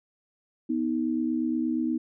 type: tone pair together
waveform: sine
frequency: 246.9 / 315.4 Hz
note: B3 / D#4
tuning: 0 / +24 cents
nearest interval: major third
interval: 424 cents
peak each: -27 dBFS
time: 0.69-1.98 s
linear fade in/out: 10 ms
effects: none